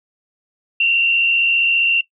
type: tone with frequency modulation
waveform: sine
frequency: 2748 Hz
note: F7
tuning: 29 cents flat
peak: -12 dBFS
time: 0.8-2.01 s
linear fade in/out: 5 ms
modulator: 75.3 Hz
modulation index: 0.77
effects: noise-tail reverb RT60 0.1 s tail -19 dB re dry